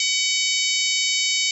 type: harmonic tone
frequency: 753 Hz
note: F#5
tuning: 30 cents sharp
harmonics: 3 / 4 / 5 / 6 / 7 / 8 / 9 / 10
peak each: -25 / -26 / -27 / -28 / -28 / -29 / -30 / -30 dBFS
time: 0-1.51 s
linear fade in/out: 2 ms
effects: none